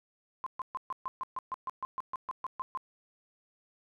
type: tone bursts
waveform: sine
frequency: 1045 Hz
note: C6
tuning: 2 cents flat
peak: -32 dBFS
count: 16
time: 0.44-2.774 s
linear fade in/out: 0 ms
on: 24 ms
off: 130 ms
effects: none